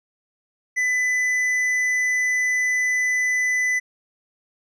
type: tone with hard clipping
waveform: sine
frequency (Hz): 2000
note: B6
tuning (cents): +21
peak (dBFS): -20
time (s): 0.76-3.8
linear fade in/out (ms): 20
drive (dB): 6
effects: none